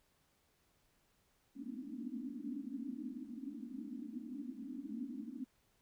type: band-pass noise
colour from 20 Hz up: pink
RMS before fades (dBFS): -45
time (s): 1.55-5.45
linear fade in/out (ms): 20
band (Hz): 220 to 300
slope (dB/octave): 96
effects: pink hiss -75 dBFS RMS until 5.81 s